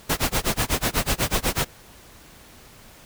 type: noise with tremolo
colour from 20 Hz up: pink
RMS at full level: -20 dBFS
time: 0.09-1.65 s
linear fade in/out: 10 ms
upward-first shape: sine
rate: 8.1 Hz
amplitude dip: 100%
effects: pink hiss -48 dBFS RMS until 3.05 s